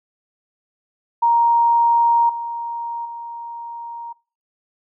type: tone with level steps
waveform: sine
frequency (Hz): 936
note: A#5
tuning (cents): +7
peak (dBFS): -12 / -24 / -29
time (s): 1.22-4.13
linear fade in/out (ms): 10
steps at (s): 2.29 / 3.05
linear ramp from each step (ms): 5
effects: noise-tail reverb RT60 0.4 s tail -24 dB re dry